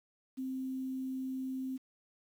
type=tone with quantisation; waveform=sine; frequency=261.6 Hz; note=C4; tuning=in tune; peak=-35 dBFS; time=0.37-1.78 s; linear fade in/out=20 ms; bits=10; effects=none